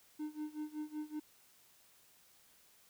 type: tone with tremolo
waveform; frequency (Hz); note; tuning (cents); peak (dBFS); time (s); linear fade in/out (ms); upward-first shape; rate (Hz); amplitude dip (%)
triangle; 303.8; D#4; -41; -35; 0.19-1.2; 10; sine; 5.3; 90
effects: white hiss -66 dBFS RMS until 2.89 s